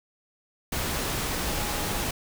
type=tone in noise; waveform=sine; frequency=830.6 Hz; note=G#5; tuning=in tune; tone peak=-39 dBFS; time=1.49-2.06 s; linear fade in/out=5 ms; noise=pink; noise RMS=-29 dBFS; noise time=0.72-2.11 s; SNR=-13 dB; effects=none